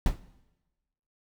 brown noise with exponential decay, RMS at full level -19 dBFS, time 0.06-0.2 s, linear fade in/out 2 ms, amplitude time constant 30 ms, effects noise-tail reverb RT60 1.0 s tail -17 dB re dry

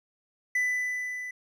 triangle tone with level ramp, 1994 Hz, B6, 16 cents sharp, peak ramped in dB -21 to -33 dBFS, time 0.55-1.31 s, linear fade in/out 5 ms, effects none

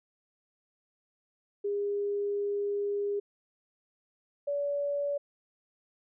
sine tone pair in turn, 406.4 / 572.4 Hz, G#4 / D5, -38 / -45 cents, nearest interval tritone, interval 593 cents, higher second, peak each -28 dBFS, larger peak neither, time 1.64-3.2 / 4.47-5.18 s, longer first, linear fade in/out 10 ms, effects none

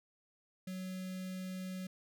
square tone with notch filter, 185.9 Hz, F#3, 8 cents sharp, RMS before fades -42 dBFS, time 0.67-1.87 s, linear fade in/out 5 ms, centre 930 Hz, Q 0.77, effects none

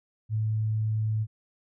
sine tone, 108.9 Hz, A2, 17 cents flat, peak -24 dBFS, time 0.29-1.27 s, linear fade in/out 50 ms, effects none

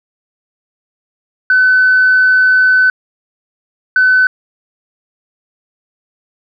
sine tone bursts at uneven times, 1511 Hz, F#6, 36 cents sharp, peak -5 dBFS, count 2, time 1.5-2.9 / 3.96-4.27 s, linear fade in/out 2 ms, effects tanh soft clip ceiling -2 dBFS

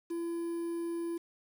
triangle tone with quantisation, 338.1 Hz, E4, 44 cents sharp, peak -31 dBFS, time 0.1-1.18 s, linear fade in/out 10 ms, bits 9, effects none

